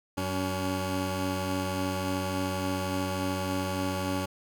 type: tone pair together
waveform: 15% pulse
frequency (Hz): 93.1 / 282.8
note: F#2 / C#4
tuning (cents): +11 / +35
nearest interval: octave + perfect fifth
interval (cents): 1924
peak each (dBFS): -25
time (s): 0.17-4.26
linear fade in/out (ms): 10
effects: none